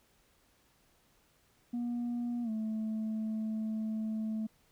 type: tone with pitch glide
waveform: sine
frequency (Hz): 239.8 to 218.6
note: A#3 to A3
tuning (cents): +49 to -11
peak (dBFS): -30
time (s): 1.73-4.47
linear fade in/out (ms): 10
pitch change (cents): -160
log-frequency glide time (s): 2.43-2.5
effects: tanh soft clip ceiling -31 dBFS + pink hiss -69 dBFS RMS until 4.71 s